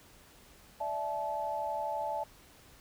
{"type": "chord", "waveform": "sine", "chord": "D suspended second", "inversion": "none", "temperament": "equal with one note detuned", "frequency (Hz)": [587.3, 659.3, 865.9], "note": ["D5", "E5", "A5"], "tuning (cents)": [0, 0, -28], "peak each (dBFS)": [-39, -38, -34], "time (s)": [0.8, 2.24], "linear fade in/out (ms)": 10, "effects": ["pink hiss -58 dBFS RMS until 2.8 s"]}